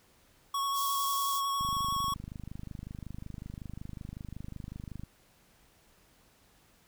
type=tone with vibrato; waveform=square; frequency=1108.7 Hz; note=C#6; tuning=in tune; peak=-30 dBFS; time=0.54-2.14 s; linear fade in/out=5 ms; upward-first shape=square; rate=11 Hz; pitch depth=13 cents each way
type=high-pass noise; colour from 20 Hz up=white; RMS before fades=-38 dBFS; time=0.73-1.42 s; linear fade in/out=50 ms; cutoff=4400 Hz; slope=24 dB/octave
type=click train; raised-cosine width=5 ms; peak=-29 dBFS; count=88; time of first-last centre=1.61-5.035 s; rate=25.4 Hz
effects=pink hiss -64 dBFS RMS until 6.87 s